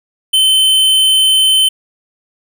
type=tone; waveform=square; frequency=3070 Hz; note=G7; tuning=37 cents flat; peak=-8 dBFS; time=0.33-1.69 s; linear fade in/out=10 ms; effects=none